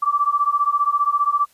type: beating tone pair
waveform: sine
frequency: 1155 / 1170 Hz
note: D6 / D6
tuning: -29 / -7 cents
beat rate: 15 Hz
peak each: -19 / -19 dBFS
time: 0.02-1.46 s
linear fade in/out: 10 ms
effects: white hiss -57 dBFS RMS until 1.53 s + resampled to 32000 Hz